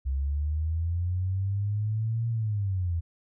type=linear two-way sweep; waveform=sine; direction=up then down; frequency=65.41 to 116.54 to 81.8 Hz; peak=-25 dBFS; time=0.05-3.01 s; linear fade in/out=20 ms; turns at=2.29 s; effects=none